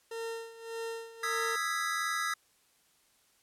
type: tone with tremolo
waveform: 40% pulse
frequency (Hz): 456.4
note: A#4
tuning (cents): -37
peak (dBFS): -34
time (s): 0.11-1.56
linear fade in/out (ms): 5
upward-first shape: sine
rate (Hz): 1.7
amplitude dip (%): 80
type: chord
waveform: square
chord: E major seventh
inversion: third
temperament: equal with one note detuned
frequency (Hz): 1244.5 / 1326.9 / 1661.2 / 1975.5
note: D#6 / E6 / G#6 / B6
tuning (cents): 0 / +11 / 0 / 0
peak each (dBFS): -37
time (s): 1.23-2.34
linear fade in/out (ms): 5
effects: white hiss -68 dBFS RMS until 3.42 s + low-pass 12000 Hz 12 dB/octave